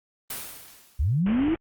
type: noise with exponential decay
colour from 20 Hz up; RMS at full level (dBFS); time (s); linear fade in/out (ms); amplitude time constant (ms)
white; -31; 0.3-1.22; 5; 200
type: linear sweep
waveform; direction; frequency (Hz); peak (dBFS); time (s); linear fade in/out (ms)
sine; up; 57.6 to 339.8; -20; 0.99-1.55; 10
type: low-pass noise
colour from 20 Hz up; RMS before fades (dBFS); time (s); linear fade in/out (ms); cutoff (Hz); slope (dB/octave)
pink; -35; 1.26-1.56; 5; 3100; 96
effects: Opus 32 kbps